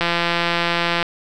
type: click train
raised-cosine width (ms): 0.3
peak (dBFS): -3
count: 175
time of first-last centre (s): 0.01-1.028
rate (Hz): 171
effects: none